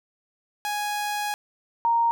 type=tone pair in turn; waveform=sawtooth / sine; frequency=830.6 / 930.3 Hz; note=G#5 / A#5; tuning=0 / -4 cents; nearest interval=major second; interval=196 cents; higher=second; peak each=-22 / -18 dBFS; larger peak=second; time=0.65-1.34 / 1.85-2.11 s; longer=first; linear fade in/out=0 ms; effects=none